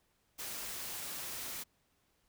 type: noise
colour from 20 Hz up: white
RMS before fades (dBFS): -42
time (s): 0.38-1.64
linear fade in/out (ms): 20
effects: pink hiss -75 dBFS RMS until 2.28 s